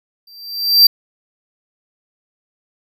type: tone with exponential growth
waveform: square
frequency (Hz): 4699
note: D8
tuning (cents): 0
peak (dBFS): -3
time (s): 0.27-0.87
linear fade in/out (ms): 5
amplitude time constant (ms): 130
effects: none